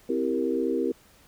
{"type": "chord", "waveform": "sine", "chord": "C dominant seventh", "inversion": "none", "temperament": "equal with one note detuned", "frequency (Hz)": [260.7, 329.6, 392, 466.2], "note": ["C4", "E4", "G4", "Bb4"], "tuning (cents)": [-6, 0, 0, 0], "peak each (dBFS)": -29, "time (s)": [0.09, 0.92], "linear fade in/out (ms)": 5, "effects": ["pink hiss -57 dBFS RMS until 1.27 s"]}